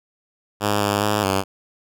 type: tone with pitch steps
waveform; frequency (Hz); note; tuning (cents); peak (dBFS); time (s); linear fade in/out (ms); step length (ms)
5% pulse; 103.5 / 102 / 104.7 / 96.7; G#2 / G#2 / G#2 / G2; -5 / -31 / +15 / -23; -7; 0.6-1.44; 50; 210
effects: none